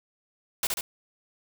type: noise with echo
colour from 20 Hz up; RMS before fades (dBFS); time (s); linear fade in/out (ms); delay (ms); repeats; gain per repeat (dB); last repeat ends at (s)
white; -26; 0.63-0.67; 2; 70; 2; -3; 0.81
effects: none